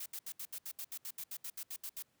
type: noise bursts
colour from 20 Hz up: blue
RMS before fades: -43 dBFS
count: 16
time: 0-2.025 s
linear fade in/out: 5 ms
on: 60 ms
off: 71 ms
effects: pink hiss -75 dBFS RMS until 2.2 s + high-pass 100 Hz 12 dB/octave